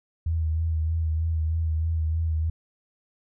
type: tone with vibrato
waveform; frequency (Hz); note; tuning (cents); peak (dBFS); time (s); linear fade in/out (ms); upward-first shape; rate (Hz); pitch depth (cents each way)
sine; 80.4; E2; -43; -22; 0.26-2.5; 5; sine; 3.2; 36
effects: none